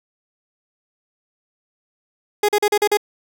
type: tone bursts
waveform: 30% pulse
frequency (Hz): 415.3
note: G#4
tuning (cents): 0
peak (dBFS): -11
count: 6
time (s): 2.43-2.972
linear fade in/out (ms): 5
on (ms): 57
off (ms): 40
effects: none